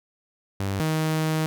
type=tone pair in turn; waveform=sawtooth; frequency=98 / 157.41 Hz; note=G2 / D#3; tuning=0 / +20 cents; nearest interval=minor sixth; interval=820 cents; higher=second; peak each=-21 / -18 dBFS; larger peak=second; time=0.6-0.8 / 0.8-1.46 s; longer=second; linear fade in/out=0 ms; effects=none